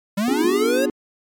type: linear sweep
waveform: square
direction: up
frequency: 190.9 to 560 Hz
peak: -19 dBFS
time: 0.17-0.86 s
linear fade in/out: 10 ms
type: chord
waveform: triangle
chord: B diminished seventh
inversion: none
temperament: equal with one note detuned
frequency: 246.9 / 293.7 / 354.3 / 415.3 Hz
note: B3 / D4 / F4 / Ab4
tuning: 0 / 0 / +25 / 0 cents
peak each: -23 dBFS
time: 0.28-0.9 s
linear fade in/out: 2 ms
type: tone with exponential decay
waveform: sine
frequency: 213.9 Hz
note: A3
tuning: 49 cents flat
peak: -25 dBFS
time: 0.44-0.65 s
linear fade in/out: 5 ms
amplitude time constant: 45 ms
effects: MP3 96 kbps